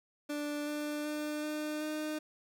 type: tone with pitch steps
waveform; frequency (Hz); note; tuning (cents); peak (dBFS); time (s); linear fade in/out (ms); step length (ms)
30% pulse; 294 / 297.1 / 300.2 / 303.3 / 306.5; D4 / D4 / D4 / D#4 / D#4; +2 / +20 / +38 / -44 / -26; -32; 0.29-2.19; 10; 380
effects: none